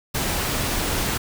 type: noise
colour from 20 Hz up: pink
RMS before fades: -24 dBFS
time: 0.14-1.18 s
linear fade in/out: 10 ms
effects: none